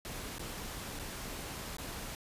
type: noise with dropouts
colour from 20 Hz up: pink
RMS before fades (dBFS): -42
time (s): 0.05-2.15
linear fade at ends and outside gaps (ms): 0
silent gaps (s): 0.383-0.394 / 0.99-0.996 / 1.768-1.784
effects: resampled to 32000 Hz